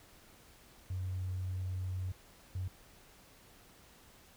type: tone bursts at uneven times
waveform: triangle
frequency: 92.5 Hz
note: F#2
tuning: in tune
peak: -31 dBFS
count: 2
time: 0.9-2.12 / 2.55-2.68 s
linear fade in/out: 5 ms
effects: tanh soft clip ceiling -32 dBFS + pink hiss -60 dBFS RMS until 4.36 s